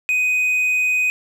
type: tone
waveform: triangle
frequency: 2500 Hz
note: D#7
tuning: 8 cents sharp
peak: -14 dBFS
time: 0.09-1.1 s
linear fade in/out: 0 ms
effects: none